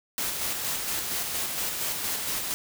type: noise with tremolo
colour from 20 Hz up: white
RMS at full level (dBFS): -29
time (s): 0.18-2.54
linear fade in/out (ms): 0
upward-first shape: square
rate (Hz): 4.3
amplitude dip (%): 30
effects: none